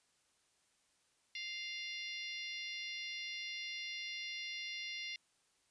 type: harmonic tone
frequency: 698.5 Hz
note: F5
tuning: in tune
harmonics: 3 / 4 / 5 / 6 / 7 / 8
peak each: -45 / -47 / -49 / -51 / -52 / -53 dBFS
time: 1.35-5.16 s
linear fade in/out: 2 ms
effects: white hiss -75 dBFS RMS until 5.7 s + resampled to 22050 Hz